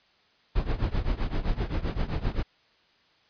brown noise with tremolo, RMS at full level -24 dBFS, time 0.55-2.43 s, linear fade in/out 10 ms, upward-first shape triangle, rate 7.7 Hz, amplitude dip 90%, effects white hiss -63 dBFS RMS until 3.29 s + resampled to 11025 Hz

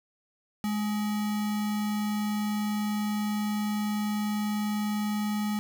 sine tone with sample-and-hold, 209.9 Hz, G#3, 19 cents sharp, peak -26 dBFS, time 0.64-5.59 s, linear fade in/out 0 ms, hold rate 1050 Hz, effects none

